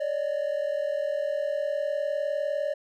triangle tone pair together, 566.2 / 606 Hz, C#5 / D#5, +37 / -46 cents, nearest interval minor second, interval 117 cents, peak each -26 dBFS, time 0-2.74 s, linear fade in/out 10 ms, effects tanh soft clip ceiling -18 dBFS

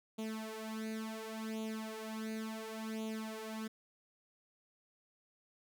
sawtooth tone with flanger, 220 Hz, A3, in tune, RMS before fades -42 dBFS, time 0.18-3.68 s, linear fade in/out 10 ms, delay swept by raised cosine 0.29 to 4.09 ms, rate 0.7 Hz, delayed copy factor +0.8, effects none

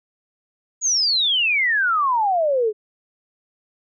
sine exponential sweep, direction down, 6870 to 410 Hz, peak -16 dBFS, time 0.81-2.73 s, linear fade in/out 50 ms, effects none

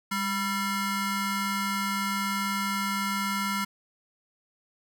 25% pulse ring-modulated tone, 779 Hz, G5, 11 cents flat, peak -20 dBFS, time 0.11-3.65 s, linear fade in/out 10 ms, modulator 578 Hz, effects none

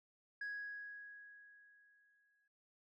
sine tone with exponential decay, 1661.2 Hz, G#6, in tune, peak -38 dBFS, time 0.41-2.48 s, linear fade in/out 5 ms, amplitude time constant 450 ms, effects tanh soft clip ceiling -39 dBFS

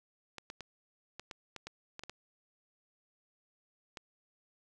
clicks, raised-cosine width 0.2 ms, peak -26 dBFS, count 11, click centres 0.383 / 0.501 / 0.607 / 1.196 / 1.312 / 1.563 / 1.67 / 1.994 / 2.036 / 2.096 / 3.972 s, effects none

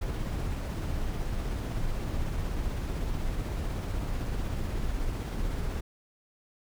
brown noise with tremolo, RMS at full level -30 dBFS, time 0.01-5.81 s, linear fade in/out 10 ms, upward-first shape triangle, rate 16 Hz, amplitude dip 25%, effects none

